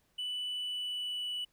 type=tone with pitch glide; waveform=triangle; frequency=2977 to 2958 Hz; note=F#7 to F#7; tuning=+10 to -1 cents; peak=-32 dBFS; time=0.18-1.45 s; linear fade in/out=10 ms; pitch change=-11 cents; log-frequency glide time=0.5-1.33 s; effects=tanh soft clip ceiling -28 dBFS + pink hiss -73 dBFS RMS until 1.52 s